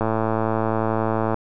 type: click train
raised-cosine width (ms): 1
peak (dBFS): -8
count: 149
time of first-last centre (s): 0.01-1.343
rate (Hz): 111
effects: none